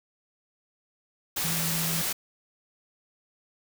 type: tone in noise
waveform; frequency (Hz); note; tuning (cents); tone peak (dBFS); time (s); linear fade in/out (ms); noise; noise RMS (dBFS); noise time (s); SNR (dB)
sine; 164.81; E3; 0; -31; 1.44-2.02; 10; white; -29; 1.36-2.13; -5
effects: none